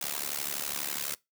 white noise with amplitude modulation, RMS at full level -30 dBFS, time 0.01-1.15 s, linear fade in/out 5 ms, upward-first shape sine, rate 72.1 Hz, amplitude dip 95%, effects noise-tail reverb RT60 0.2 s tail -22 dB re dry + high-pass 150 Hz 12 dB/octave

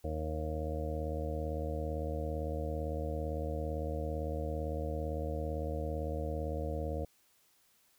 harmonic tone, 77.78 Hz, D#2, in tune, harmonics 1 / 2 / 3 / 4 / 6 / 7 / 8 / 9, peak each -36 / -44 / -47 / -44 / -42 / -41 / -52 / -46 dBFS, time 0.04-7.05 s, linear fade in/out 5 ms, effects white hiss -69 dBFS RMS until 7.98 s

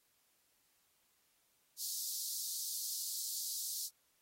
pink high-pass noise, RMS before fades -41 dBFS, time 1.77-3.9 s, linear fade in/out 50 ms, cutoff 4200 Hz, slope 48 dB/octave, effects white hiss -75 dBFS RMS until 4.21 s + AAC 48 kbps

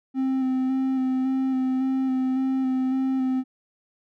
triangle tone with vibrato, 261.6 Hz, C4, in tune, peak -19 dBFS, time 0.14-3.44 s, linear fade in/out 50 ms, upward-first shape square, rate 1.8 Hz, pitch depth 15 cents each way, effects none

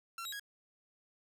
sawtooth tone with pitch steps, 1359 / 3825 / 1650 Hz, F6 / A#7 / G#6, -48 / +44 / -12 cents, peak -37 dBFS, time 0.18-0.396 s, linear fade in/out 2 ms, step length 72 ms, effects none

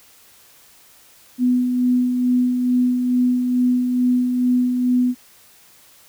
sine tone with tremolo, 248.9 Hz, B3, 14 cents sharp, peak -13 dBFS, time 1.38-5.15 s, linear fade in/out 50 ms, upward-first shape sine, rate 2.3 Hz, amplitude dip 40%, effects white hiss -50 dBFS RMS until 6.08 s

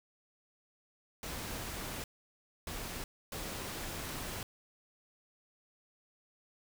pink noise bursts at uneven times, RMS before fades -41 dBFS, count 3, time 1.23-2.04 / 2.67-3.04 / 3.32-4.43 s, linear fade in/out 2 ms, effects none

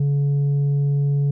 sine tone with tanh clipping, 142 Hz, C#3, 42 cents sharp, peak -17 dBFS, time 0-1.31 s, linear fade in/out 5 ms, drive 3 dB, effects none

